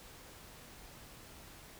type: silence
effects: pink hiss -54 dBFS RMS until 1.79 s